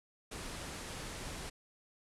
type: low-pass noise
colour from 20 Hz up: pink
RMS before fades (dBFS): -44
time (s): 0.31-1.5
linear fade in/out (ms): 10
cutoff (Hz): 11000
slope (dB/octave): 48
effects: none